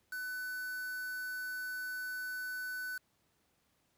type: tone with quantisation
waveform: triangle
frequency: 1500 Hz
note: F#6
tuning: 23 cents sharp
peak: -36 dBFS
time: 0.12-2.98 s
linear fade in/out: 5 ms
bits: 8
effects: pink hiss -75 dBFS RMS until 3.97 s + high-pass 60 Hz 12 dB/octave